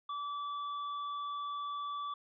sine tone with tanh clipping, 1155 Hz, D6, 29 cents flat, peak -38 dBFS, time 0.09-2.14 s, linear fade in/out 5 ms, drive 10 dB, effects resampled to 11025 Hz

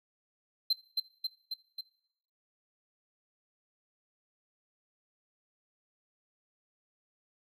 triangle tone with echo, 4105 Hz, C8, 34 cents flat, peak -23 dBFS, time 0.7-0.73 s, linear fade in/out 5 ms, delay 270 ms, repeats 4, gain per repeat -3 dB, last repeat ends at 1.81 s, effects noise-tail reverb RT60 0.8 s tail -21 dB re dry

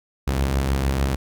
sawtooth beating tone pair, 61.4 / 68 Hz, B1 / C#2, -9 / -33 cents, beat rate 6.6 Hz, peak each -24 / -16 dBFS, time 0.27-1.16 s, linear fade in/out 10 ms, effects none

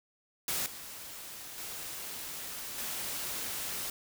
white noise with level steps, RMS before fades -33 / -45 / -41 / -37 dBFS, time 0.48-3.9 s, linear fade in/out 2 ms, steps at 0.66 / 1.58 / 2.78 s, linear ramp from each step 2 ms, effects none

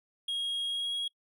triangle tone with pitch glide, 3276 to 3303 Hz, G#7 to G#7, -24 to -10 cents, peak -29 dBFS, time 0.28-1.08 s, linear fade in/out 5 ms, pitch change +14 cents, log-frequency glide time 0.67-0.92 s, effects noise-tail reverb RT60 0.1 s tail -26 dB re dry

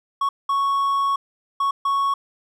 triangle tone bursts at uneven times, 1108.7 Hz, C#6, in tune, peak -16 dBFS, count 4, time 0.21-0.29 / 0.49-1.16 / 1.6-1.71 / 1.85-2.14 s, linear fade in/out 5 ms, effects none

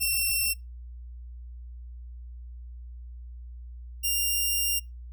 5% pulse tone pair in turn, 2707 / 2794 Hz, E7 / F7, +45 / 0 cents, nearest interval minor second, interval 55 cents, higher second, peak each -15 dBFS, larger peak neither, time 0-0.54 / 4.03-4.8 s, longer second, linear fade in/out 20 ms, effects noise-tail reverb RT60 0.2 s tail -24 dB re dry + added 60 Hz sine -39 dBFS peak until 5.12 s

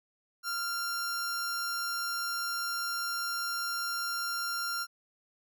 sawtooth tone pair together, 1385 / 2770 Hz, F6 / F7, -15 / -15 cents, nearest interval octave, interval 1200 cents, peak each -28 / -33 dBFS, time 0.43-4.87 s, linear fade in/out 50 ms, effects none

